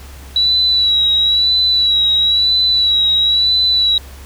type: tone with vibrato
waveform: sine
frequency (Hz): 3915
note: B7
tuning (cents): -16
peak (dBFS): -10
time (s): 0.36-3.98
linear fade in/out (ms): 2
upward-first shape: sine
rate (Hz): 1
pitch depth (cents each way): 40
effects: added 68 Hz sine -33 dBFS peak until 4.25 s + pink hiss -40 dBFS RMS until 4.25 s